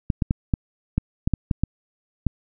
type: clicks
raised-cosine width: 5 ms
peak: -7 dBFS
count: 10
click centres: 0.102 / 0.222 / 0.309 / 0.538 / 0.98 / 1.275 / 1.337 / 1.512 / 1.636 / 2.267 s
effects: none